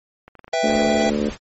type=clicks; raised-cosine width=0.5 ms; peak=-26 dBFS; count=12; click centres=0.28 / 0.353 / 0.393 / 0.444 / 0.48 / 0.541 / 0.643 / 0.679 / 0.71 / 0.744 / 0.819 / 0.856 s
type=chord; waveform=square; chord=E minor; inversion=second; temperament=just; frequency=494.4 / 659.3 / 791.1 Hz; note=B4 / E5 / G5; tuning=+2 / 0 / +16 cents; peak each=-26 / -21 / -25 dBFS; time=0.53-1.1 s; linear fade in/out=5 ms
type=harmonic tone; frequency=73.42 Hz; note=D2; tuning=in tune; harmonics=3 / 4 / 5 / 6 / 7 / 8; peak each=-21 / -26 / -29 / -27 / -28 / -32 dBFS; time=0.63-1.3 s; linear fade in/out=10 ms
type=noise; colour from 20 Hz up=pink; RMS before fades=-33 dBFS; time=0.65-1.38 s; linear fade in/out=50 ms
effects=MP3 32 kbps